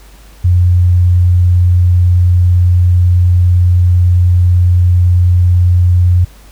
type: tone with vibrato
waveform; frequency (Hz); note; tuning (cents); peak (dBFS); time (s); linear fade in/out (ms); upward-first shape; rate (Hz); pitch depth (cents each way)
sine; 89; F2; +33; -5; 0.44-6.25; 10; sine; 18; 9
effects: added 50 Hz sine -36 dBFS peak until 6.51 s + pink hiss -43 dBFS RMS until 6.51 s